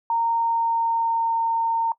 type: tone with pitch glide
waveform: sine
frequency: 923 to 914.5 Hz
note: A#5 to A#5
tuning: -17 to -33 cents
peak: -19 dBFS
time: 0.1-1.92 s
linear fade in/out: 2 ms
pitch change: -16 cents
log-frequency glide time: 0.34-1.38 s
effects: noise-tail reverb RT60 0.1 s tail -19 dB re dry